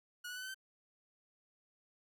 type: tone with pitch steps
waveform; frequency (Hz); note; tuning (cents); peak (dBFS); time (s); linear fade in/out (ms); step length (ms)
sawtooth; 1455 / 1477 / 1499.4 / 1522.1 / 1545.1; F#6 / F#6 / F#6 / F#6 / G6; -29 / -3 / +23 / +49 / -25; -39; 0.24-0.545; 10; 61
effects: none